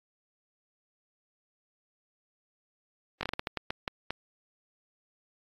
slowing click train, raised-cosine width 0.3 ms, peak -15 dBFS, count 11, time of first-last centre 3.21-4.106 s, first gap 20 ms, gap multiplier 1.31, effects AAC 32 kbps

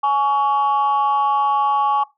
sine tone pair together, 839 / 1124.1 Hz, G#5 / C#6, +17 / +24 cents, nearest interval perfect fourth, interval 507 cents, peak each -16 dBFS, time 0.03-2.04 s, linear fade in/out 10 ms, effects noise-tail reverb RT60 0.2 s tail -18 dB re dry + tanh soft clip ceiling -10 dBFS

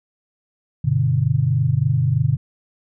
sine chord, G major, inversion none, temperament equal, 98 / 123.47 / 146.83 Hz, G2 / B2 / D3, 0 / 0 / 0 cents, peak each -23 / -18 / -19 dBFS, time 0.84-2.37 s, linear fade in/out 10 ms, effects none

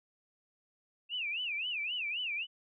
sine tone with vibrato, 2637 Hz, E7, in tune, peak -33 dBFS, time 1.09-2.47 s, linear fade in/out 50 ms, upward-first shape sine, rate 3.8 Hz, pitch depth 230 cents each way, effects none

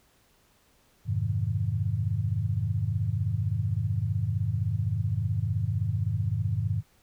sine tone cluster, 89.4 / 105.1 / 128.6 / 156.9 Hz, F2 / G#2 / C3 / D#3, +41 / +21 / -30 / +15 cents, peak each -32 / -27 / -33 / -34 dBFS, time 1.05-6.83 s, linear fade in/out 50 ms, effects pink hiss -64 dBFS RMS until 7.02 s

